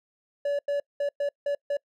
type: tone bursts at uneven times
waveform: triangle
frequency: 572 Hz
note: D5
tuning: 46 cents flat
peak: -22 dBFS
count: 6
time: 0.45-0.59 / 0.68-0.8 / 1-1.09 / 1.2-1.29 / 1.46-1.55 / 1.7-1.77 s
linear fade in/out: 5 ms
effects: noise-tail reverb RT60 0.1 s tail -26 dB re dry